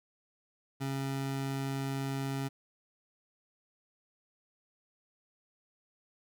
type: tone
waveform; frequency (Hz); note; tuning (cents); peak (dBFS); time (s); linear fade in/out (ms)
25% pulse; 136.2; C#3; -30; -29; 0.8-2.49; 20
effects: none